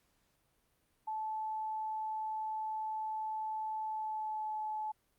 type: tone with pitch glide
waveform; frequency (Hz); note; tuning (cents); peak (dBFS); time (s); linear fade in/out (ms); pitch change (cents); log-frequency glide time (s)
sine; 870 to 861; A5 to A5; -20 to -38; -35; 1.07-4.92; 10; -18; 3.84-4.54
effects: pink hiss -75 dBFS RMS until 5.18 s + Opus 48 kbps